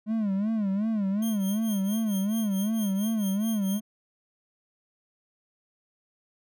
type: tone with vibrato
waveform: triangle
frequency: 207.8 Hz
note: G#3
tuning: 1 cent sharp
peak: -22 dBFS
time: 0.06-3.81 s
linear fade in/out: 50 ms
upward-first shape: sine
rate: 2.7 Hz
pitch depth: 140 cents each way
type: tone with tremolo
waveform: 5% pulse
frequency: 3196 Hz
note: G7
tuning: 33 cents sharp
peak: -26 dBFS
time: 1.22-3.8 s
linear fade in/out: 5 ms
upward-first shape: triangle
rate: 4.5 Hz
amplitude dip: 90%
effects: none